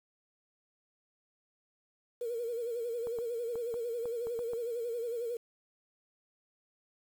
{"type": "tone with vibrato", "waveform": "sine", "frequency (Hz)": 470.4, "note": "A#4", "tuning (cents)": 16, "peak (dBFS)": -33, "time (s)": [2.21, 5.37], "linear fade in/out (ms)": 5, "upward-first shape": "sine", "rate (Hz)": 11, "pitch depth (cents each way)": 71}
{"type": "clicks", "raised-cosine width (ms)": 1, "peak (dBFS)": -32, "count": 8, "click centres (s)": [3.071, 3.187, 3.556, 3.741, 4.056, 4.27, 4.391, 4.534]}
{"effects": ["9-bit"]}